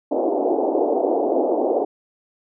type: band-pass noise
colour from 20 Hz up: pink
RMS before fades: -20 dBFS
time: 0.11-1.85 s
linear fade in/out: 10 ms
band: 290 to 770 Hz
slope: 48 dB/octave
effects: none